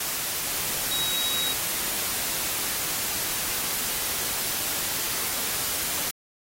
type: tone in noise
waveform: sine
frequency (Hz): 3825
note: A#7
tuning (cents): +44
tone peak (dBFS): -27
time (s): 0.91-1.53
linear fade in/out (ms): 5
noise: white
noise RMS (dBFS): -28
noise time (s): 0-6.11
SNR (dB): -2
effects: AAC 48 kbps